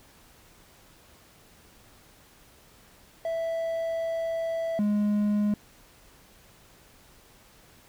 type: tone pair in turn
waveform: triangle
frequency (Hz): 659.3 / 207.7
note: E5 / G#3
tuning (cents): 0 / 0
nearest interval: octave + minor sixth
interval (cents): 2000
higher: first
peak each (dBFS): -25 / -20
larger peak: second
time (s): 3.25-4.79 / 4.79-5.54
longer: first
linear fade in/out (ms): 2
effects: pink hiss -56 dBFS RMS until 7.88 s